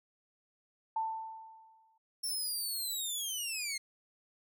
sine tone with exponential decay, 889 Hz, A5, 18 cents sharp, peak -29 dBFS, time 0.96-1.98 s, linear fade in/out 5 ms, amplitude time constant 220 ms
15% pulse linear sweep, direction down, 5440 to 2100 Hz, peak -28 dBFS, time 2.23-3.78 s, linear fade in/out 10 ms
effects none

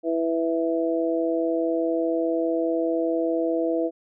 harmonic tone, 164.81 Hz, E3, in tune, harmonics 2 / 3 / 4, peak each -24 / -26 / -27 dBFS, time 0.03-3.91 s, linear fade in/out 50 ms, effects none

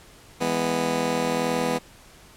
15% pulse chord, E major, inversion none, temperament just, 164.81 / 206 / 247.2 Hz, E3 / G#3 / B3, 0 / -14 / +2 cents, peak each -23 / -24 / -19 dBFS, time 0.4-1.79 s, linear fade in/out 20 ms, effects pink hiss -50 dBFS RMS until 2.36 s + low-pass 12000 Hz 12 dB/octave

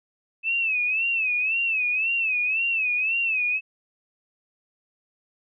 sine tone with vibrato, 2600 Hz, E7, 24 cents flat, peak -21 dBFS, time 0.43-3.61 s, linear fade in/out 50 ms, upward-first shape sine, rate 1.9 Hz, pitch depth 110 cents each way, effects none

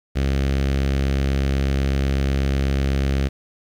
sawtooth tone with notch filter, 68.1 Hz, C#2, 30 cents flat, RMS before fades -20 dBFS, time 0.15-3.29 s, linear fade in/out 20 ms, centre 950 Hz, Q 1.2, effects low-pass 5000 Hz 12 dB/octave + 8-bit

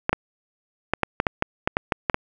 clicks, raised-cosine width 0.5 ms, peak -4 dBFS, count 12, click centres 0.094 / 0.13 / 0.936 / 1.033 / 1.201 / 1.268 / 1.424 / 1.675 / 1.769 / 1.922 / 2.098 / 2.144 s, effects none

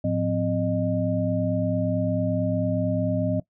sine tone cluster, 107.2 / 176.1 / 260.7 / 613 Hz, A2 / F3 / C4 / D#5, -45 / +15 / -6 / -26 cents, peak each -27 dBFS, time 0.04-3.4 s, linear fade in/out 5 ms, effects noise-tail reverb RT60 0.1 s tail -19 dB re dry

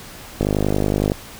click train, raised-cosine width 2 ms, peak -5 dBFS, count 37, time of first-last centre 0.41-1.119 s, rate 50.8 Hz, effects pink hiss -38 dBFS RMS until 1.39 s

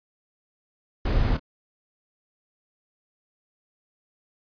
brown noise with echo, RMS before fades -22 dBFS, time 1.05-1.37 s, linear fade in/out 5 ms, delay 26 ms, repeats 1, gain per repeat -13 dB, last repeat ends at 1.396 s, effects resampled to 11025 Hz

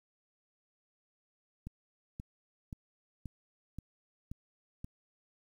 click train, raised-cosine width 5 ms, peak -29 dBFS, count 7, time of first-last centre 1.67-4.845 s, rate 1.89 Hz, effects 10-bit

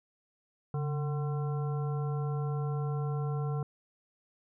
harmonic tone with a mistuned harmonic, 150 Hz, D3, 37 cents sharp, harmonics 1 / 3 / 5 / 7 / 9, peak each -30 / -40 / -44 / -47 / -49 dBFS, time 0.74-3.63 s, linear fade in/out 2 ms, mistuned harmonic 1, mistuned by -93 cents, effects none

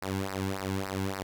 sawtooth tone with flanger, 96.3 Hz, G2, 30 cents flat, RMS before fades -33 dBFS, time 0.02-1.23 s, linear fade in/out 5 ms, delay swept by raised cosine 0.29 to 1.69 ms, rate 3.5 Hz, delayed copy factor -1, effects none

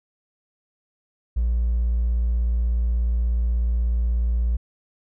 triangle tone with hard clipping, 58.27 Hz, A#1, in tune, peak -18 dBFS, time 1.36-4.57 s, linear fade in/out 10 ms, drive 2 dB, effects none

